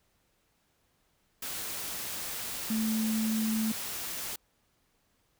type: tone in noise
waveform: sine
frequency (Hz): 220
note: A3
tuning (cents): 0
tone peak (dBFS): -27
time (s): 2.7-3.72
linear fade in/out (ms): 5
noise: white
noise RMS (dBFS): -37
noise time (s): 1.42-4.36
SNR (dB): +7
effects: pink hiss -72 dBFS RMS until 5.39 s